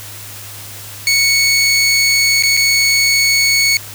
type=tone with dropouts; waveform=20% pulse; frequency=2217 Hz; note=C#7; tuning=in tune; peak=-5 dBFS; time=1.07-3.77 s; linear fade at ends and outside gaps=1 ms; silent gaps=2.425-2.435 / 2.568-2.573 s; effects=added 102 Hz sine -36 dBFS peak until 3.94 s + white hiss -32 dBFS RMS until 3.94 s